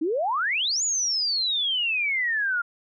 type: exponential two-way sweep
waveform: sine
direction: up then down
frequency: 293.7 to 7040 to 1384 Hz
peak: -22 dBFS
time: 0.01-2.62 s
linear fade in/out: 10 ms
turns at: 0.83 s
effects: none